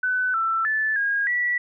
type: tone with pitch steps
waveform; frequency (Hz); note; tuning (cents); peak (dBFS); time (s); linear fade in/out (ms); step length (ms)
sine; 1504 / 1334 / 1746 / 1632 / 1949; F#6 / E6 / A6 / G#6 / B6; +28 / +20 / -14 / -31 / -23; -20; 0.03-1.58; 5; 310
effects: none